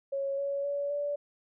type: tone with pitch steps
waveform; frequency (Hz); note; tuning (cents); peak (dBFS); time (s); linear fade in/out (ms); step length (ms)
sine; 551 / 560 / 569.1 / 578.4; C#5 / C#5 / C#5 / D5; -11 / +18 / +45 / -27; -29; 0.12-1.16; 10; 260
effects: none